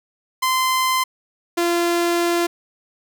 sawtooth tone pair in turn, 1035 / 344 Hz, C6 / F4, -19 / -26 cents, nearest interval octave + perfect fifth, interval 1907 cents, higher first, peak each -13 dBFS, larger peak neither, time 0.42-1.04 / 1.57-2.47 s, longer second, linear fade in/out 10 ms, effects none

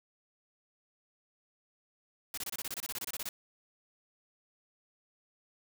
white noise bursts, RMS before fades -38 dBFS, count 16, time 2.34-3.29 s, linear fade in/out 2 ms, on 35 ms, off 26 ms, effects none

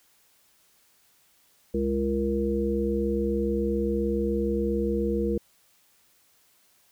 harmonic tone with a mistuned harmonic, 68.5 Hz, C#2, 20 cents flat, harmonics 1 / 3 / 5 / 7, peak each -31 / -28 / -29 / -28 dBFS, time 1.74-5.38 s, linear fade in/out 5 ms, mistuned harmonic 7, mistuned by -36 cents, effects white hiss -63 dBFS RMS until 6.91 s

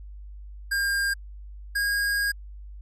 square tone pair in turn, 1607 / 1632.3 Hz, G6 / G#6, +43 / -30 cents, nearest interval unison, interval 27 cents, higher second, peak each -23 dBFS, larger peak neither, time 0.71-1.14 / 1.75-2.32 s, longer second, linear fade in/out 10 ms, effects added 50 Hz sine -38 dBFS peak until 2.81 s + MP3 64 kbps

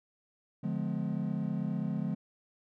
triangle chord, D diminished seventh, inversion none, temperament just, 146.83 / 176.2 / 211.4 / 253.7 Hz, D3 / F3 / Ab3 / Cb4, 0 / +16 / +31 / +47 cents, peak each -35 / -33 / -33 / -38 dBFS, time 0.63-2.15 s, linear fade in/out 10 ms, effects none

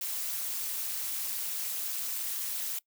blue noise with amplitude modulation, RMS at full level -31 dBFS, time 0.01-2.79 s, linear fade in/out 5 ms, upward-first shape sine, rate 226 Hz, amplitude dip 75%, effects noise-tail reverb RT60 0.1 s tail -21 dB re dry

